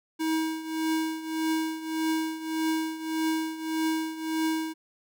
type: tone with tremolo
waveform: square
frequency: 319 Hz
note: D#4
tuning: 43 cents sharp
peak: -24 dBFS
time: 0.19-4.74 s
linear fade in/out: 20 ms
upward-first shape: triangle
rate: 1.7 Hz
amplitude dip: 80%
effects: none